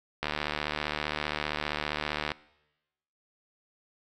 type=click train; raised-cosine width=0.3 ms; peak=-13 dBFS; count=158; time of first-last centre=0.23-2.318 s; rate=75.2 Hz; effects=noise-tail reverb RT60 1.0 s tail -22 dB re dry